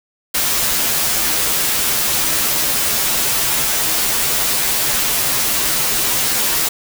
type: noise with comb filter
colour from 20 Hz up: white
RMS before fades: -17 dBFS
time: 0.34-6.69 s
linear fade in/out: 10 ms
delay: 11 ms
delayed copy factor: -0.95
effects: none